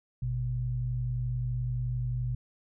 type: tone pair together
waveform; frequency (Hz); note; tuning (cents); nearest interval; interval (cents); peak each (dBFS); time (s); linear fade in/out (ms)
sine; 51.91 / 123.47; G#1 / B2; 0 / 0; octave + minor third; 1500; -35 / -29; 0.22-2.35; 5
effects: none